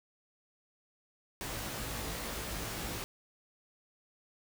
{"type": "noise with comb filter", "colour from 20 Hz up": "pink", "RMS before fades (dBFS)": -39, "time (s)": [1.41, 3.04], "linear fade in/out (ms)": 0, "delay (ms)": 18, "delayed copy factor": 0.8, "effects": []}